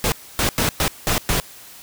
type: noise bursts at uneven times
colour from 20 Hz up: pink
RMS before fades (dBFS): -19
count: 6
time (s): 0.04-0.12 / 0.39-0.49 / 0.58-0.69 / 0.8-0.88 / 1.07-1.18 / 1.29-1.4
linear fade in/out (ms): 0
effects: white hiss -42 dBFS RMS until 1.82 s